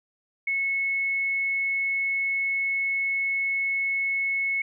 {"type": "tone", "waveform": "sine", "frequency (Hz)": 2195, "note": "C#7", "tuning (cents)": -18, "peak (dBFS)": -23, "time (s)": [0.47, 4.62], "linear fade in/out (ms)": 5, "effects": []}